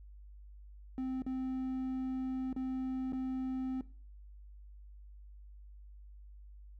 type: tone with dropouts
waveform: triangle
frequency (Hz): 260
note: C4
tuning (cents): -11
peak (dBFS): -32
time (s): 0.98-3.81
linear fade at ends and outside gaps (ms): 1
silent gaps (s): 1.221-1.264 / 2.529-2.563 / 3.123-3.131
effects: noise-tail reverb RT60 0.4 s tail -18 dB re dry + added 50 Hz sine -50 dBFS peak until 6.79 s